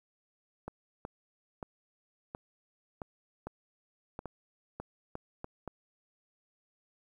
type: clicks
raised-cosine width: 1 ms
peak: -25 dBFS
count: 12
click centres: 0.68 / 1.051 / 1.628 / 2.349 / 3.018 / 3.47 / 4.191 / 4.257 / 4.8 / 5.154 / 5.444 / 5.677 s
effects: 10-bit